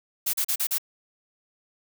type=noise bursts; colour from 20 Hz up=blue; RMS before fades=-25 dBFS; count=5; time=0.26-0.783 s; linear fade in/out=10 ms; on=75 ms; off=37 ms; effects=none